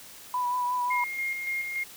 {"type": "tone with vibrato", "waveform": "sine", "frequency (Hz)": 987.8, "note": "B5", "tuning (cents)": 0, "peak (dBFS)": -25, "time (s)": [0.34, 1.04], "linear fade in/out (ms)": 2, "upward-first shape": "triangle", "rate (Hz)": 5.6, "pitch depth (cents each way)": 26}
{"type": "tone with tremolo", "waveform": "sine", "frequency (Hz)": 2133, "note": "C7", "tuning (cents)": 33, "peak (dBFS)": -27, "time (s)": [0.9, 1.84], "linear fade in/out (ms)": 10, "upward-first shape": "square", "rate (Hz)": 3.5, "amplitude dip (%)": 40}
{"effects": ["white hiss -47 dBFS RMS until 1.96 s"]}